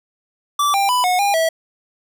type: tone with pitch steps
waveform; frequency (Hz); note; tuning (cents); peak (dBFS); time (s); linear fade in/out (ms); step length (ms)
square; 1163 / 793 / 994 / 728 / 807 / 651; D6 / G5 / B5 / F#5 / G#5 / E5; -17 / +20 / +11 / -28 / -50 / -22; -15; 0.59-1.49; 5; 150
effects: none